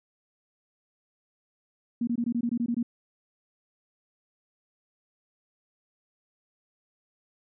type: tone bursts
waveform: sine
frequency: 236.8 Hz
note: A#3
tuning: 27 cents sharp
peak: -24 dBFS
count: 10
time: 2.01-2.829 s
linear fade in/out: 5 ms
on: 63 ms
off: 21 ms
effects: none